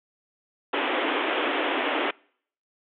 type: band-pass noise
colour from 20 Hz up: pink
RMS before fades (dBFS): -26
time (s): 0.73-2.11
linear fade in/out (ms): 5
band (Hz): 260 to 3400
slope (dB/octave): 96
effects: noise-tail reverb RT60 0.6 s tail -26 dB re dry